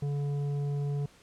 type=tone with tanh clipping; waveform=triangle; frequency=143.2 Hz; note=D3; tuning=43 cents flat; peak=-30 dBFS; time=0.02-1.06 s; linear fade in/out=5 ms; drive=13 dB; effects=pink hiss -59 dBFS RMS until 1.22 s + low-pass 9000 Hz 12 dB/octave